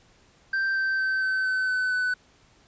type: tone with pitch steps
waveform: triangle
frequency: 1568 / 1556.3 / 1544.6 / 1533.1 / 1521.6 / 1510.2 / 1498.9 Hz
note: G6 / G6 / G6 / G6 / F#6 / F#6 / F#6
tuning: 0 / -13 / -26 / -39 / +48 / +35 / +22 cents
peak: -21 dBFS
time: 0.53-2.14 s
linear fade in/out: 5 ms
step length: 230 ms
effects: pink hiss -59 dBFS RMS until 2.67 s + resampled to 16000 Hz